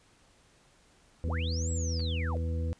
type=harmonic tone; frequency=82.41 Hz; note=E2; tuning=in tune; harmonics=1 / 2 / 3 / 4 / 6; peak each=-29 / -42 / -42 / -47 / -42 dBFS; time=1.24-2.73 s; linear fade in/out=0 ms
type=linear two-way sweep; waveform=sine; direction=up then down; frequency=82 to 7880 to 410.8 Hz; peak=-37 dBFS; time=1.27-2.37 s; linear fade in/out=0 ms; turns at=1.71 s
type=clicks; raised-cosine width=0.3 ms; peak=-35 dBFS; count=2; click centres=1.995 / 2.004 s
effects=pink hiss -63 dBFS RMS until 2.79 s + resampled to 22050 Hz